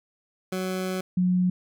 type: tone pair in turn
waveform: 20% pulse / sine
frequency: 186.1 / 181.43 Hz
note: F#3 / F#3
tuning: +10 / -34 cents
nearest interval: unison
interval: 44 cents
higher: first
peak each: -22 / -19 dBFS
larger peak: second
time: 0.52-1.01 / 1.17-1.5 s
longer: first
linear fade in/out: 5 ms
effects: none